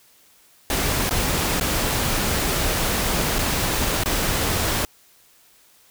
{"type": "noise with dropouts", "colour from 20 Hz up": "pink", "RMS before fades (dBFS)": -22, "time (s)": [0.7, 4.85], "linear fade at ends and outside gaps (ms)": 1, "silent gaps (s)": [[1.094, 1.109], [1.599, 1.61], [3.385, 3.389], [4.036, 4.058]], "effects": ["white hiss -55 dBFS RMS until 5.9 s"]}